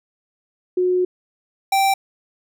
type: tone pair in turn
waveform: sine / square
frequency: 363.8 / 780.7 Hz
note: F#4 / G5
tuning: -29 / -7 cents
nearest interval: octave + minor second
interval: 1322 cents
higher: second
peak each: -15 dBFS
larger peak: neither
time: 0.77-1.05 / 1.72-1.94 s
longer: first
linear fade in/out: 5 ms
effects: none